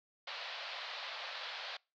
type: band-pass noise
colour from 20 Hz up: white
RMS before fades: -44 dBFS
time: 0.27-1.77 s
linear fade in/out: 5 ms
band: 530 to 4500 Hz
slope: 48 dB/octave
effects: noise-tail reverb RT60 0.3 s tail -26 dB re dry